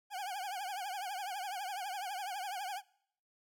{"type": "tone with vibrato", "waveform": "40% pulse", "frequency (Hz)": 776, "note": "G5", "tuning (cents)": -18, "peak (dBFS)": -37, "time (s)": [0.1, 2.82], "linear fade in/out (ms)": 50, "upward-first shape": "triangle", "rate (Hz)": 12, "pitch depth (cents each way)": 160, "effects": ["noise-tail reverb RT60 0.7 s tail -23 dB re dry"]}